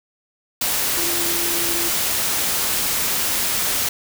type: tone in noise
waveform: sine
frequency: 342.4 Hz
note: F4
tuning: 34 cents flat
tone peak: -29 dBFS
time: 0.97-1.89 s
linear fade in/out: 5 ms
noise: white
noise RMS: -21 dBFS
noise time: 0.61-3.89 s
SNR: -11 dB
effects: none